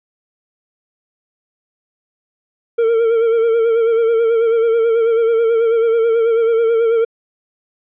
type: tone with vibrato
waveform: triangle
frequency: 457.3 Hz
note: A#4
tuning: 33 cents flat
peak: -9 dBFS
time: 2.78-7.05 s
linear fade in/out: 10 ms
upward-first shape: sine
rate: 9.2 Hz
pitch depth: 44 cents each way
effects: resampled to 8000 Hz